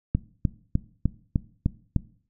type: click train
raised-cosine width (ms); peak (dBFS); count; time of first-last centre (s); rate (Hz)
5; -9; 7; 0.15-1.963; 3.31
effects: noise-tail reverb RT60 0.5 s tail -19 dB re dry

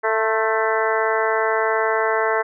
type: harmonic tone with a mistuned harmonic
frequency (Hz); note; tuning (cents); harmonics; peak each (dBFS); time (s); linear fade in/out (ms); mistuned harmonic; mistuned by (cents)
221.3; A3; +10; 2 / 3 / 4 / 5 / 6 / 7 / 8 / 9; -22 / -24 / -25 / -26 / -27 / -27 / -28 / -29; 0.03-2.43; 20; 5; -37
effects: none

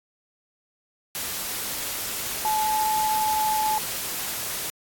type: tone in noise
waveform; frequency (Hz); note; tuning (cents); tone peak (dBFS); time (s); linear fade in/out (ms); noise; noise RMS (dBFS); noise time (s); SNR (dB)
sine; 864; A5; -32; -21; 2.45-3.78; 0; white; -30; 1.15-4.7; +6
effects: AAC 64 kbps

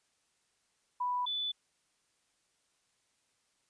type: tone pair in turn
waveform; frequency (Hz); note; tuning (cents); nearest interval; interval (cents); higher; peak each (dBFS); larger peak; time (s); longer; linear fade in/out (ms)
sine; 987.8 / 3482; B5 / A7; 0 / -19; octave + minor seventh; 2181; second; -30 / -32; first; 1-1.26 / 1.26-1.52; neither; 10
effects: white hiss -75 dBFS RMS until 3.69 s + resampled to 22050 Hz

